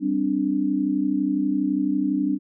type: chord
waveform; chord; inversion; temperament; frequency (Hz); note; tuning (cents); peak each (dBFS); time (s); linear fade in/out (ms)
sine; G suspended fourth; none; equal; 196 / 261.6 / 293.7; G3 / C4 / D4; 0 / 0 / 0; -27 / -25 / -22; 0-2.39; 50
effects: none